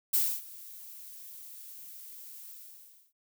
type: noise with ADSR envelope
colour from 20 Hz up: violet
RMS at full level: -25 dBFS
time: 0.13-3.13 s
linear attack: 12 ms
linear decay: 270 ms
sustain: -22 dB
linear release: 640 ms
effects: none